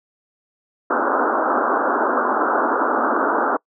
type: band-pass noise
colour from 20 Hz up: white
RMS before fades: -19 dBFS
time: 0.9-3.57 s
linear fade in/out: 5 ms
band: 230 to 1500 Hz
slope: 96 dB/octave
effects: noise-tail reverb RT60 0.1 s tail -26 dB re dry